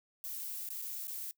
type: noise with dropouts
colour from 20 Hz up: violet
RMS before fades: -41 dBFS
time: 0.24-1.31 s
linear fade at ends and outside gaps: 0 ms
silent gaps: 0.689-0.704 / 0.817-0.822 / 1.071-1.081 s
effects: noise-tail reverb RT60 0.1 s tail -22 dB re dry